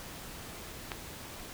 click, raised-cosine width 0.3 ms, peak -19 dBFS, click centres 0.918 s, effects pink hiss -45 dBFS RMS until 1.53 s

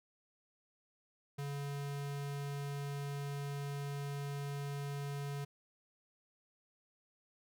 square tone, 141.8 Hz, C#3, 40 cents sharp, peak -39 dBFS, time 1.38-5.45 s, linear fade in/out 10 ms, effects none

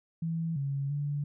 sine tone with pitch steps, 164.5 / 139 / 144.7 Hz, E3 / C#3 / D3, -3 / +5 / -25 cents, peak -29 dBFS, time 0.22-1.24 s, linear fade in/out 5 ms, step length 340 ms, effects none

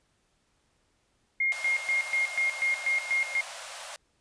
sine tone with tremolo, 2134 Hz, C7, 34 cents sharp, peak -23 dBFS, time 1.4-3.41 s, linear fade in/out 5 ms, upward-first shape square, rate 4.1 Hz, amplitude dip 75%
pink high-pass noise, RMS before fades -41 dBFS, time 1.52-3.96 s, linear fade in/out 0 ms, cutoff 540 Hz, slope 96 dB/octave
effects pink hiss -71 dBFS RMS until 4.2 s + resampled to 22050 Hz

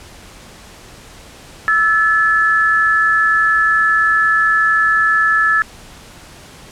sine tone pair together, 1318.5 / 1724.2 Hz, E6 / A6, 0 / -36 cents, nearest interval perfect fourth, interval 464 cents, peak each -15 / -12 dBFS, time 1.68-5.62 s, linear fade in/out 0 ms, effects pink hiss -39 dBFS RMS until 6.71 s + low-pass 10000 Hz 12 dB/octave

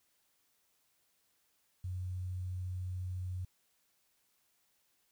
sine tone with quantisation, 91.4 Hz, F#2, 21 cents flat, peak -36 dBFS, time 1.84-3.45 s, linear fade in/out 5 ms, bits 11, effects white hiss -75 dBFS RMS until 5.11 s

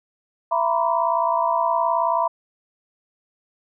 sine tone cluster, 670 / 948 / 1007 / 1154 Hz, E5 / A#5 / B5 / D6, +28 / +29 / +33 / -31 cents, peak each -23 / -22 / -22 / -30 dBFS, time 0.51-2.28 s, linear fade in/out 10 ms, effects none

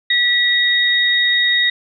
sine tone pair together, 1942 / 3737 Hz, B6 / A#7, -30 / +4 cents, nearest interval major seventh, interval 1134 cents, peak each -15 dBFS, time 0.1-1.7 s, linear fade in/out 5 ms, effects none

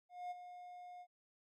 triangle tone with ADSR envelope, 716 Hz, F5, 43 cents sharp, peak -38 dBFS, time 0.09-1.07 s, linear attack 220 ms, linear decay 22 ms, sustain -10 dB, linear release 60 ms, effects none

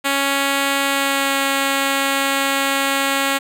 5% pulse tone with pitch glide, 277.2 to 274.6 Hz, C#4 to C#4, 0 to -16 cents, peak -5 dBFS, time 0.04-3.39 s, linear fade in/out 20 ms, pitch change -16 cents, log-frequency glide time 0.82-1.42 s, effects none

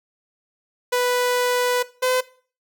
sawtooth tone pair in turn, 493.9 / 509 Hz, B4 / C5, 0 / -48 cents, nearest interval minor second, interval 52 cents, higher second, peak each -14 dBFS, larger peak neither, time 0.92-1.83 / 2.02-2.21 s, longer first, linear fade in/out 10 ms, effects noise-tail reverb RT60 0.4 s tail -18 dB re dry

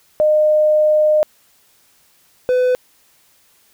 sine / triangle tone pair in turn, 611 / 502.7 Hz, D#5 / B4, -32 / +31 cents, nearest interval minor third, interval 337 cents, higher first, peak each -10 dBFS, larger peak neither, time 0.2-1.23 / 2.49-2.75 s, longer first, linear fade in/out 0 ms, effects white hiss -55 dBFS RMS until 3.73 s

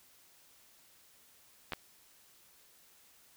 clicks, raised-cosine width 0.3 ms, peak -20 dBFS, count 2, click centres 1.722 / 1.734 s, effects white hiss -63 dBFS RMS until 3.36 s

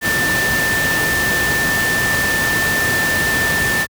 sine tone in noise, 1780 Hz, A6, 20 cents sharp, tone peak -16 dBFS, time 0.01-3.87 s, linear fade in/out 50 ms, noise pink, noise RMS -20 dBFS, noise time 0.01-3.87 s, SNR +1 dB, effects high-pass 80 Hz 12 dB/octave

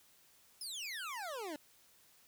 25% pulse exponential sweep, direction down, 5300 to 282.3 Hz, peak -37 dBFS, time 0.61-1.56 s, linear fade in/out 2 ms, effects white hiss -66 dBFS RMS until 2.27 s

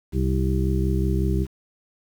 harmonic tone, 65.41 Hz, C2, in tune, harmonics 1 / 2 / 3 / 5 / 6, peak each -22 / -25 / -27 / -29 / -30 dBFS, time 0.12-1.47 s, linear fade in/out 50 ms, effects 8-bit

